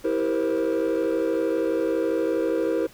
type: chord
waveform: triangle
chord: C dominant seventh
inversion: first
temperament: just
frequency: 327 / 392.4 / 470.9 / 523.3 Hz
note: E4 / G4 / Bb4 / C5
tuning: -14 / +2 / +18 / 0 cents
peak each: -23 / -26 / -23 / -25 dBFS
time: 0.04-2.87 s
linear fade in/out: 10 ms
effects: tanh soft clip ceiling -14 dBFS + pink hiss -50 dBFS RMS until 2.93 s